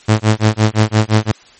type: tone with tremolo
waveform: sawtooth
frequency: 108.4 Hz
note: A2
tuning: 25 cents flat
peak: -3 dBFS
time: 0.08-1.32 s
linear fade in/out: 10 ms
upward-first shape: sine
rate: 5.8 Hz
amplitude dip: 100%
effects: white hiss -44 dBFS RMS until 1.59 s + MP3 32 kbps